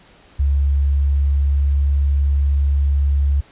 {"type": "tone with pitch glide", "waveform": "sine", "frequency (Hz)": [69.9, 70.3], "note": ["C#2", "C#2"], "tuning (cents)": [15, 25], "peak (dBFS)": -13, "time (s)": [0.39, 3.41], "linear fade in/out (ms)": 10, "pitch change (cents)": 10, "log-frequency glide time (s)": [0.58, 1.81], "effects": ["pink hiss -49 dBFS RMS until 3.51 s", "resampled to 8000 Hz"]}